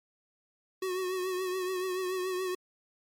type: tone with vibrato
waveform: square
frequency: 370 Hz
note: F#4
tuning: in tune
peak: -31 dBFS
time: 0.82-2.55 s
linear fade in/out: 5 ms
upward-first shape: triangle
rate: 7 Hz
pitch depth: 51 cents each way
effects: MP3 64 kbps